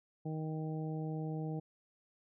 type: harmonic tone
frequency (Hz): 156.8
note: D#3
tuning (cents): +14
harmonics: 1 / 2 / 3 / 4 / 5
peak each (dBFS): -37 / -43 / -46 / -52 / -50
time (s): 0.25-1.6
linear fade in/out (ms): 10
effects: none